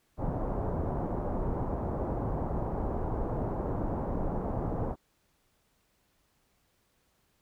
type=low-pass noise; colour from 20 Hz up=pink; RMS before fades=-32 dBFS; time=0.17-4.96 s; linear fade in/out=50 ms; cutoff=920 Hz; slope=24 dB/octave; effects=pink hiss -72 dBFS RMS until 7.41 s